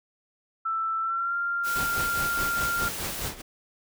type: tone with pitch glide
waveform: sine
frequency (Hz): 1327 to 1391.4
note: E6 to F6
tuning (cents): +11 to -7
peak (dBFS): -25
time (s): 0.65-2.89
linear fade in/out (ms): 10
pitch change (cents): +82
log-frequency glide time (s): 1-1.36
type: noise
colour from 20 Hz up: white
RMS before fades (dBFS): -35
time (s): 1.63-3.32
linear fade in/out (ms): 50
type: noise with tremolo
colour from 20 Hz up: pink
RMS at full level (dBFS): -32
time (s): 1.75-3.42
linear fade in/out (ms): 10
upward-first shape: sine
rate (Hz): 4.8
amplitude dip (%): 80
effects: none